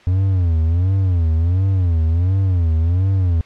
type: tone with vibrato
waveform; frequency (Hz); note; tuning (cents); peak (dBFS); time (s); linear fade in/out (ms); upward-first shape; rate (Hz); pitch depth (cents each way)
triangle; 88; F2; +14; -11; 0.07-3.41; 0; sine; 1.4; 170
effects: white hiss -47 dBFS RMS until 3.45 s + low-pass 3000 Hz 12 dB/octave